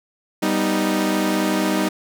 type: chord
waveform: sawtooth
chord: G augmented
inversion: none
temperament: equal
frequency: 196 / 246.9 / 311.1 Hz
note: G3 / B3 / D#4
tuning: 0 / 0 / 0 cents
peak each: -18 / -22 / -17 dBFS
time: 0.42-1.89 s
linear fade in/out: 10 ms
effects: none